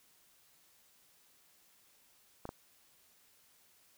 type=clicks; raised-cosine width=1 ms; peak=-27 dBFS; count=2; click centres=2.454 / 2.491 s; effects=white hiss -67 dBFS RMS until 3.97 s